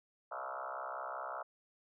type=tone with frequency modulation; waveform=sine; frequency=987.8 Hz; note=B5; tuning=in tune; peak=-39 dBFS; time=0.31-1.43 s; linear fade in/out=10 ms; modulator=65.2 Hz; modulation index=6.4; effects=none